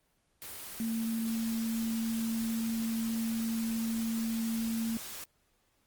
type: tone in noise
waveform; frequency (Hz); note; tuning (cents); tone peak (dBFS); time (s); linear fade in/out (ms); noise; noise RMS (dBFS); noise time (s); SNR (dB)
sine; 226.6; A#3; -49; -30; 0.8-4.97; 0; white; -43; 0.42-5.24; +10
effects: pink hiss -73 dBFS RMS until 5.86 s + Opus 24 kbps